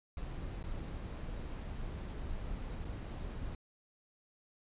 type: noise with dropouts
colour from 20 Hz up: brown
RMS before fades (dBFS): -41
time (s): 0.17-3.55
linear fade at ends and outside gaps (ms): 1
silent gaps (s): 0.628-0.639 / 2.845-2.851
effects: resampled to 8000 Hz